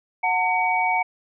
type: tone cluster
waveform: sine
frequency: 735 / 903 / 2260 Hz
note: F#5 / A5 / C#7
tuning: -12 / +45 / +33 cents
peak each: -23 dBFS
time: 0.23-1.03 s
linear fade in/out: 10 ms
effects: none